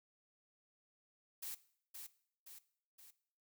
blue noise with echo, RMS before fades -45 dBFS, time 1.42-1.55 s, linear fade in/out 10 ms, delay 520 ms, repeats 3, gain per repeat -5 dB, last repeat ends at 3.11 s, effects noise-tail reverb RT60 0.6 s tail -18 dB re dry

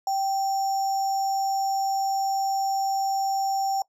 sine tone with sample-and-hold, 779 Hz, G5, 11 cents flat, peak -22 dBFS, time 0.07-3.82 s, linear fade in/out 2 ms, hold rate 6300 Hz, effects noise-tail reverb RT60 0.1 s tail -21 dB re dry + low-pass 10000 Hz 12 dB/octave

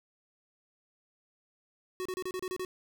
square tone bursts, 370 Hz, F#4, in tune, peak -34 dBFS, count 8, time 2-2.649 s, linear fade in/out 0 ms, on 54 ms, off 31 ms, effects none

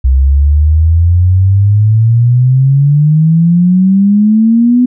sine exponential sweep, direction up, 64 to 251.1 Hz, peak -4 dBFS, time 0.04-4.86 s, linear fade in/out 10 ms, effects none

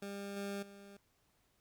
20% pulse tone with level steps, 200 Hz, G3, 35 cents sharp, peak -37 / -34 / -48 dBFS, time 0.02-0.97 s, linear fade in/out 5 ms, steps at 0.36 / 0.62 s, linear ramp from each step 10 ms, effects pink hiss -75 dBFS RMS until 1.6 s

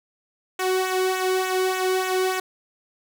sawtooth tone with flanger, 373.1 Hz, F#4, 14 cents sharp, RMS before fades -23 dBFS, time 0.59-2.4 s, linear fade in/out 5 ms, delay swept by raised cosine 0.2 to 1.19 ms, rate 3.4 Hz, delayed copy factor -0.65, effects none

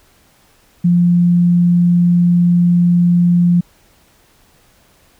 sine tone, 174.61 Hz, F3, in tune, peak -8 dBFS, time 0.84-3.61 s, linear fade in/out 10 ms, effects pink hiss -52 dBFS RMS until 5.19 s

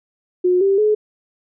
sine tone with pitch steps, 361.6 / 392.1 / 425.1 Hz, F#4 / G4 / G#4, -40 / 0 / +40 cents, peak -12 dBFS, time 0.44-0.95 s, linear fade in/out 10 ms, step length 170 ms, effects none

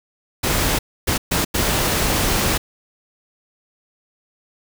pink noise bursts at uneven times, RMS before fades -19 dBFS, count 4, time 0.43-0.79 / 1.07-1.18 / 1.31-1.45 / 1.54-2.58 s, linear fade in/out 10 ms, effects none

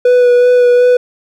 triangle tone with vibrato, 491.8 Hz, B4, 7 cents flat, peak -3 dBFS, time 0.05-0.97 s, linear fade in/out 5 ms, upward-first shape sine, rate 2.7 Hz, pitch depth 15 cents each way, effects none

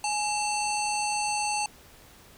harmonic tone with a mistuned harmonic, 894 Hz, A5, 27 cents sharp, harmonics 1 / 3 / 5 / 7 / 9 / 10, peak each -28 / -33 / -35 / -36 / -38 / -38 dBFS, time 0.04-1.66 s, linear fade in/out 2 ms, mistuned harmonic 1, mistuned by -110 cents, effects pink hiss -53 dBFS RMS until 2.37 s

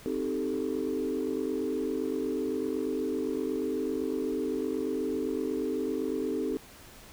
sine chord, A half-diminished seventh, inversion first, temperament equal, 261.6 / 311.1 / 392 / 440 Hz, C4 / Eb4 / G4 / A4, 0 / 0 / 0 / 0 cents, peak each -33 dBFS, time 0.06-6.57 s, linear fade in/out 0 ms, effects tanh soft clip ceiling -21 dBFS + pink hiss -51 dBFS RMS until 7.12 s

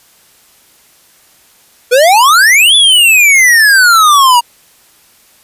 square exponential two-way sweep, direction up then down, 470 to 3497 to 937 Hz, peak -4 dBFS, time 1.91-4.41 s, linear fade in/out 20 ms, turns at 2.75 s, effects white hiss -46 dBFS RMS until 5.43 s + resampled to 32000 Hz

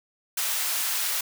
white high-pass noise, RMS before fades -27 dBFS, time 0.37-1.21 s, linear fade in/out 5 ms, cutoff 850 Hz, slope 12 dB/octave, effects none

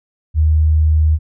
sine tone, 77.78 Hz, D#2, in tune, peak -9 dBFS, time 0.34-1.19 s, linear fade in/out 50 ms, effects none

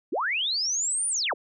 sine linear two-way sweep, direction up then down, 220 to 9530 to 220 Hz, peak -24 dBFS, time 0.12-1.34 s, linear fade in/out 10 ms, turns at 1.08 s, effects none

